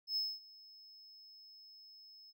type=tone with ADSR envelope; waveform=triangle; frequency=5200 Hz; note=E8; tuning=24 cents flat; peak=-31 dBFS; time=0.07-2.33 s; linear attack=93 ms; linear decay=230 ms; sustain=-23 dB; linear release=35 ms; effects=none